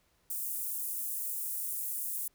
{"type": "high-pass noise", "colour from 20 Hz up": "pink", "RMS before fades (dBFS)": -36, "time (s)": [0.3, 2.28], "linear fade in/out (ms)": 5, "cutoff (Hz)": 10000, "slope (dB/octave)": 24, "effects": ["pink hiss -71 dBFS RMS until 2.34 s"]}